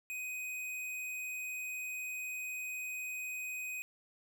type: tone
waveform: square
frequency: 2504 Hz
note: D#7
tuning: 10 cents sharp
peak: -39 dBFS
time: 0.1-3.82 s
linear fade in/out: 0 ms
effects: none